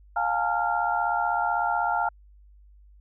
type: tone cluster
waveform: sine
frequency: 705 / 827 / 903 / 1388 Hz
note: F5 / G#5 / A5 / F6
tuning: +16 / -8 / +45 / -11 cents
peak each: -28 dBFS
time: 0.16-2.09 s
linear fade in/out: 5 ms
effects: added 50 Hz sine -50 dBFS peak until 3 s